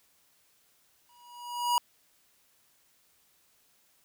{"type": "tone with exponential growth", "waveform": "square", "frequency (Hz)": 965, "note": "B5", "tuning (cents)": -40, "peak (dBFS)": -22, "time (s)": [1.09, 1.78], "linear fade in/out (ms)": 1, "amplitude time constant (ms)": 150, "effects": ["white hiss -67 dBFS RMS until 4.04 s"]}